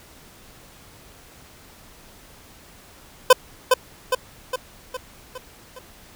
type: tone with echo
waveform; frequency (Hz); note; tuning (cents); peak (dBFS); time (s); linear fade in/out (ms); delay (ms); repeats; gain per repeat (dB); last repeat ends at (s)
25% pulse; 509; C5; -48; -3; 3.3-3.33; 5; 410; 6; -5; 5.79
effects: pink hiss -48 dBFS RMS until 6.15 s

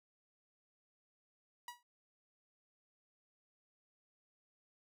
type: tone with exponential decay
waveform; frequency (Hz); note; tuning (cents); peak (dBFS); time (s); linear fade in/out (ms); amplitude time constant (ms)
sawtooth; 967; B5; -37; -38; 1.68-1.83; 2; 32
effects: none

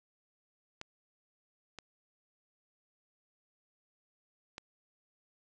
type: clicks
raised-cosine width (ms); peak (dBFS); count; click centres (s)
0.2; -24 / -27 / -25; 3; 0.814 / 1.787 / 4.581
effects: resampled to 22050 Hz

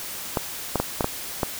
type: clicks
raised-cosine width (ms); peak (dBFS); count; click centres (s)
1; -7; 6; 0.372 / 0.757 / 0.8 / 1.008 / 1.044 / 1.432
effects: white hiss -34 dBFS RMS until 1.59 s

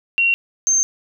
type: tone pair in turn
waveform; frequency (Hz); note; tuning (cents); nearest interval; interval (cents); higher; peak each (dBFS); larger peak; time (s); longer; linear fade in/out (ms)
sine; 2745 / 6317; F7 / G8; -31 / +12; octave + major second; 1443; second; -13; neither; 0.18-0.34 / 0.67-0.83; neither; 0
effects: none

